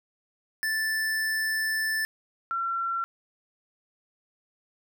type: tone pair in turn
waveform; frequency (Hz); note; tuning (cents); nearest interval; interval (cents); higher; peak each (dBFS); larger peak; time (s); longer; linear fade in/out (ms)
square / sine; 1760 / 1359.9; A6 / F6; 0 / -46; major third; 446; first; -26; neither; 0.63-2.05 / 2.51-3.04; first; 0
effects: none